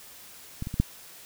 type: clicks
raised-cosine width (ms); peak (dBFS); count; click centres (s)
5; -19 / -21 / -20 / -8; 4; 0.624 / 0.671 / 0.741 / 0.8
effects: white hiss -48 dBFS RMS until 1.25 s